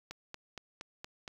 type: click train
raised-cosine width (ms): 0.2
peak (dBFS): -25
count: 6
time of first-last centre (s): 0.11-1.278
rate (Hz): 4.28
effects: 9-bit